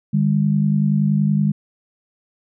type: tone pair together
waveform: sine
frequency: 151.03 / 201.6 Hz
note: D3 / G3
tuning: +49 / +49 cents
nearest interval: perfect fourth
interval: 500 cents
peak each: -17 dBFS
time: 0.13-1.52 s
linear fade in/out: 10 ms
effects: none